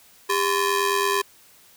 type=ring-modulated tone; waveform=sawtooth; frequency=711 Hz; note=F5; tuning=31 cents sharp; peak=-13 dBFS; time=0.29-1.22 s; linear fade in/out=10 ms; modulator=311 Hz; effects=white hiss -53 dBFS RMS until 1.76 s